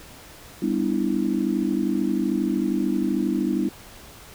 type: chord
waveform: sine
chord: E minor seventh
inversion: first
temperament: just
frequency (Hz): 197.78 / 247.2 / 296.7 / 329.6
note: G3 / B3 / D4 / E4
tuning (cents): +16 / +2 / +18 / 0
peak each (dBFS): -26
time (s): 0.62-3.69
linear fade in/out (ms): 5
effects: pink hiss -45 dBFS RMS until 4.34 s